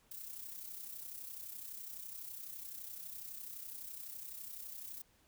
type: noise with amplitude modulation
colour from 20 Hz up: violet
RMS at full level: -45 dBFS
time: 0.11-5.02 s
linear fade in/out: 5 ms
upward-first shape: sine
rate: 31.9 Hz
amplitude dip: 55%
effects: pink hiss -70 dBFS RMS until 5.27 s